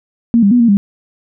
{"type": "tone with pitch steps", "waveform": "sine", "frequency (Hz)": [233.2, 199.6, 244.2, 233.7, 200.7], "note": ["A#3", "G3", "B3", "A#3", "G3"], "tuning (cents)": [1, 32, -19, 5, 41], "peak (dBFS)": -6, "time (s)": [0.34, 0.77], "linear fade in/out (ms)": 0, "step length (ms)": 86, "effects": []}